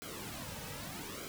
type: noise with flanger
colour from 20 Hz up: pink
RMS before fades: -44 dBFS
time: 0.02-1.28 s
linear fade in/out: 0 ms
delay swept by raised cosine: 1.1 to 2.9 ms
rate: 0.81 Hz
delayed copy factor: -0.75
effects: none